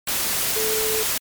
sine tone in noise, 436.7 Hz, A4, 13 cents flat, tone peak -24 dBFS, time 0.56-1.03 s, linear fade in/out 5 ms, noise white, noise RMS -23 dBFS, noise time 0.07-1.18 s, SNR -4 dB, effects MP3 96 kbps

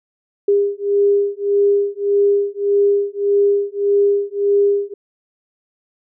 sine beating tone pair, 403 / 404.7 Hz, G4 / G#4, +48 / -45 cents, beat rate 1.7 Hz, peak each -16 dBFS, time 0.48-4.94 s, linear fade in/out 5 ms, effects none

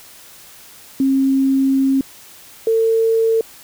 sine tone pair in turn, 269.1 / 450.1 Hz, C4 / A4, +49 / +39 cents, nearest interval major sixth, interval 890 cents, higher second, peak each -12 dBFS, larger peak neither, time 1-2.01 / 2.67-3.41 s, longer first, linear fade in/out 2 ms, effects white hiss -42 dBFS RMS until 3.63 s

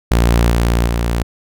sawtooth tone with level steps, 58.27 Hz, A#1, in tune, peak -6 / -8 / -11 dBFS, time 0.11-1.23 s, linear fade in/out 5 ms, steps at 0.51 / 0.87 s, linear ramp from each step 2 ms, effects none

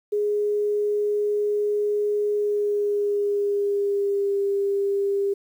sine tone with pitch glide, 415.3 to 398.8 Hz, G#4 to G4, 0 to +30 cents, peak -20 dBFS, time 0.12-5.34 s, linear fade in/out 10 ms, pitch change -70 cents, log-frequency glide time 2.35-4.38 s, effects 9-bit

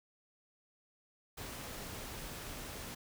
pink noise, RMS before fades -45 dBFS, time 1.37-2.95 s, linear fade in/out 10 ms, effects none

